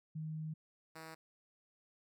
sine / 5% pulse tone pair in turn, 156.6 / 160.54 Hz, D#3 / E3, +11 / -45 cents, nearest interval unison, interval 44 cents, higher second, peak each -39 / -37 dBFS, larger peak second, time 0.15-0.54 / 0.95-1.15 s, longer first, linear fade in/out 10 ms, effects none

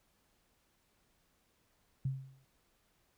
sine tone with exponential decay, 133.5 Hz, C3, 35 cents sharp, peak -29 dBFS, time 2.05-2.45 s, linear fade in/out 5 ms, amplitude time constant 86 ms, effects pink hiss -74 dBFS RMS until 3.17 s

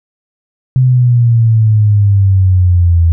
sine exponential sweep, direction down, 130.2 to 82.41 Hz, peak -5 dBFS, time 0.76-3.12 s, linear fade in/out 0 ms, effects none

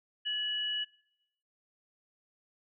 sine tone pair together, 1712 / 2933 Hz, A6 / F#7, -48 / -16 cents, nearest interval major sixth, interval 932 cents, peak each -40 / -31 dBFS, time 0.25-0.85 s, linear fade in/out 20 ms, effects noise-tail reverb RT60 0.8 s tail -23 dB re dry

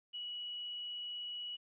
sine tone with quantisation, 2929 Hz, F#7, 18 cents flat, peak -40 dBFS, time 0.13-1.57 s, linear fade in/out 20 ms, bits 11, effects resampled to 8000 Hz

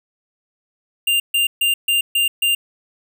square tone bursts, 2794 Hz, F7, in tune, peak -15 dBFS, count 6, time 1.07-2.55 s, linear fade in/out 5 ms, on 130 ms, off 140 ms, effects none

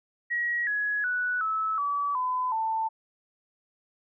sine tone with pitch steps, 1906 / 1678.5 / 1478.2 / 1301.8 / 1146.5 / 1009.7 / 889.2 Hz, A#6 / G#6 / F#6 / E6 / D6 / B5 / A5, +38 / +18 / -2 / -22 / -42 / +38 / +18 cents, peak -25 dBFS, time 0.3-2.89 s, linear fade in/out 20 ms, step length 370 ms, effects none

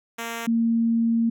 5% pulse / sine tone pair in turn, 230.9 / 229.8 Hz, A#3 / A#3, -16 / -25 cents, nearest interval unison, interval 9 cents, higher first, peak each -18 dBFS, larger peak neither, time 0.18-0.47 / 0.47-1.3 s, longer second, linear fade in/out 10 ms, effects none

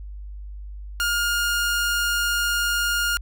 sawtooth tone, 1417 Hz, F6, 25 cents sharp, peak -17 dBFS, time 1-3.17 s, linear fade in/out 0 ms, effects added 50 Hz sine -33 dBFS peak until 3.21 s

